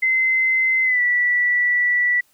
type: tone with pitch glide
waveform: sine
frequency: 2060 to 1957.9 Hz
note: C7 to B6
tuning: -28 to -16 cents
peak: -15 dBFS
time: 0.02-2.21 s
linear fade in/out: 10 ms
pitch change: -88 cents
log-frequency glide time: 0.84-1.01 s
effects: white hiss -60 dBFS RMS until 2.33 s